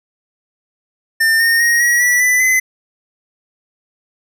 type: tone with pitch steps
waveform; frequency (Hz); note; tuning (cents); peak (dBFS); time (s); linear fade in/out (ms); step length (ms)
square; 1800 / 1836.8 / 1874.3 / 1912.5 / 1951.6 / 1991.5 / 2032; A6 / A#6 / A#6 / A#6 / B6 / B6 / B6; +39 / -26 / +9 / +44 / -21 / +14 / +49; -11; 1.2-2.6; 10; 200
effects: none